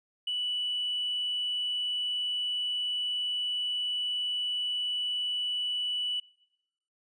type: tone with hard clipping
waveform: sine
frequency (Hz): 2961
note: F#7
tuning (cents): +1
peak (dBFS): -29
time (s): 0.27-6.2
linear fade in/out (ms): 5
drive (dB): 1
effects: noise-tail reverb RT60 0.9 s tail -23 dB re dry + resampled to 22050 Hz